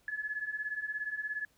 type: beating tone pair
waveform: sine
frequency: 1698 / 1715 Hz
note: G#6 / A6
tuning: +38 / -45 cents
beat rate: 17 Hz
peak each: -39 / -36 dBFS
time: 0.08-1.45 s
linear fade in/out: 2 ms
effects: pink hiss -69 dBFS RMS until 1.57 s